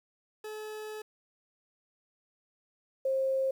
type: tone pair in turn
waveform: 40% pulse / sine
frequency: 429 / 532.4 Hz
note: A4 / C5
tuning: -44 / +30 cents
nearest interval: major third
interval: 374 cents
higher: second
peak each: -38 / -26 dBFS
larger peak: second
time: 0.44-1.02 / 3.05-3.51 s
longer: first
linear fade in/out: 5 ms
effects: 10-bit